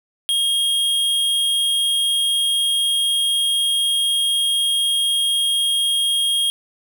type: tone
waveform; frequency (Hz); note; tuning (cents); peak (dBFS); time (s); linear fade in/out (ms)
square; 3252; G#7; -37; -17; 0.29-6.5; 0
effects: none